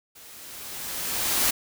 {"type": "noise with level ramp", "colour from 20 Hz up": "white", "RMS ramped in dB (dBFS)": [-48, -21], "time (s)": [0.15, 1.51], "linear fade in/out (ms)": 10, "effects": []}